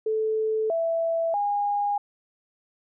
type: tone with pitch steps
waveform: sine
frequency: 437.2 / 662 / 817 Hz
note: A4 / E5 / G#5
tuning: -11 / +7 / -29 cents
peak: -22 dBFS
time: 0.06-1.98 s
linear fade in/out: 5 ms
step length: 640 ms
effects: none